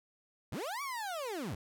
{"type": "linear two-way sweep", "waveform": "30% pulse", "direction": "up then down", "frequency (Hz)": [68.9, 1161, 68.9], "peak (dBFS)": -34, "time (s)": [0.52, 1.55], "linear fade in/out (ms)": 5, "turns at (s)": 0.82, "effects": []}